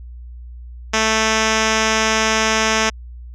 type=tone with low-pass filter; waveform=5% pulse; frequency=220 Hz; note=A3; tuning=in tune; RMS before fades=-17 dBFS; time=0.93-2.9 s; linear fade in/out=10 ms; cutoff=5300 Hz; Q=2.6; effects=added 60 Hz sine -32 dBFS peak until 3.34 s